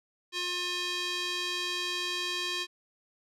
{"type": "tone with band-pass filter", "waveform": "square", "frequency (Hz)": 356.1, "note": "F4", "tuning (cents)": 34, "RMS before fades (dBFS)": -33, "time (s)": [0.32, 2.67], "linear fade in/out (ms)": 50, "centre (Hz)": 3600, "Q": 1.8, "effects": []}